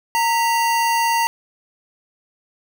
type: tone pair together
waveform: square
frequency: 924 / 1957.9 Hz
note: A#5 / B6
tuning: -16 / -16 cents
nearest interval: octave + minor second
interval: 1300 cents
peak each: -17 / -26 dBFS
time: 0.15-1.27 s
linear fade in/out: 0 ms
effects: 9-bit